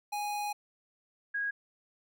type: tone pair in turn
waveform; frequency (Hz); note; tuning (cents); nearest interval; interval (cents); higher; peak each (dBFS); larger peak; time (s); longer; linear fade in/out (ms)
square / sine; 828 / 1645; G#5 / G#6; -5 / -17; octave; 1188; second; -33 / -30; second; 0.12-0.53 / 1.34-1.51; first; 10
effects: none